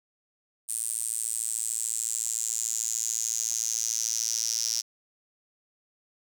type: tone with high-pass filter sweep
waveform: square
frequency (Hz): 56.8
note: A#1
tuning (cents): -44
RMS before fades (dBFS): -30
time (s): 0.68-4.82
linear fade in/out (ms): 20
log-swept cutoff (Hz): 9000 to 5600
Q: 7.7
effects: none